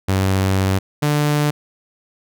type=tone pair in turn; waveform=sawtooth; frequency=95.7 / 148 Hz; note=G2 / D3; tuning=-41 / +14 cents; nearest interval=minor sixth; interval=755 cents; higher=second; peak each=-11 dBFS; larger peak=neither; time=0.08-0.79 / 1.02-1.51 s; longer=first; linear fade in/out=10 ms; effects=none